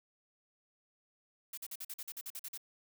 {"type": "noise bursts", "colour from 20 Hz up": "blue", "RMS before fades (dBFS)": -43, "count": 12, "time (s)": [1.53, 2.576], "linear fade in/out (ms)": 5, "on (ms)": 45, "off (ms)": 46, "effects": []}